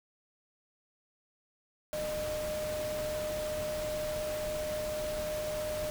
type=tone in noise; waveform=sine; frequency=610 Hz; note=D#5; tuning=34 cents flat; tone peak=-33 dBFS; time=1.93-5.9 s; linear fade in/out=0 ms; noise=pink; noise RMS=-41 dBFS; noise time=1.93-5.9 s; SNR=+5 dB; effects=none